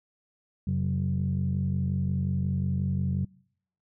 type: tone cluster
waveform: sine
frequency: 89.6 / 135.2 / 186.4 Hz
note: F2 / C#3 / F#3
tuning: +45 / -43 / +13 cents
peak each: -28 dBFS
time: 0.67-3.25 s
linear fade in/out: 5 ms
effects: noise-tail reverb RT60 0.7 s tail -26 dB re dry + tanh soft clip ceiling -18 dBFS